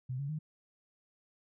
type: tone with pitch steps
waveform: sine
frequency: 128.1 / 140.5 / 154.11 Hz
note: C3 / C#3 / D#3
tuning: -36 / +24 / -16 cents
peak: -34 dBFS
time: 0.09-0.39 s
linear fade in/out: 10 ms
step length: 100 ms
effects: none